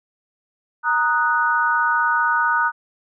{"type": "chord", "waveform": "sine", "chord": "D# minor", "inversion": "second", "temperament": "equal", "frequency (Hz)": [932.3, 1244.5, 1480], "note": ["A#5", "D#6", "F#6"], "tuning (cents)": [0, 0, 0], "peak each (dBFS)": [-21, -21, -19], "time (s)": [0.83, 2.72], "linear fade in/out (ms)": 50, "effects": []}